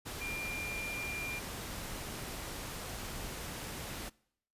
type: tone in noise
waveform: sine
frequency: 2392 Hz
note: D7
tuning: 31 cents sharp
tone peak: -38 dBFS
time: 0.2-1.4 s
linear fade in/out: 20 ms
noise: pink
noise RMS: -42 dBFS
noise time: 0.05-4.1 s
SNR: +1 dB
effects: noise-tail reverb RT60 0.7 s tail -24 dB re dry + resampled to 32000 Hz